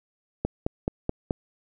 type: click train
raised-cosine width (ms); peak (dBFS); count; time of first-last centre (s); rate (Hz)
2; -11; 5; 0.45-1.308; 4.66
effects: none